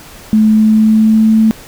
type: tone with pitch glide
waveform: sine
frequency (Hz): 216.6 to 220.4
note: A3 to A3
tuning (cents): -27 to +3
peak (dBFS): -5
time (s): 0.33-1.51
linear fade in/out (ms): 0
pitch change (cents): +30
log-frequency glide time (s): 0.53-1.39
effects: pink hiss -35 dBFS RMS until 1.67 s